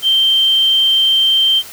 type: tone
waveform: sine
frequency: 3136 Hz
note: G7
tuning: in tune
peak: -9 dBFS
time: 0.02-1.63 s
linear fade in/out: 50 ms
effects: white hiss -34 dBFS RMS until 1.72 s